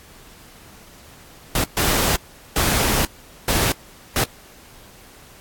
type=noise bursts at uneven times; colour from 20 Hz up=pink; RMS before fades=-19 dBFS; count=5; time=1.55-1.64 / 1.77-2.16 / 2.56-3.05 / 3.48-3.72 / 4.16-4.24 s; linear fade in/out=2 ms; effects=pink hiss -46 dBFS RMS until 5.4 s + AAC 64 kbps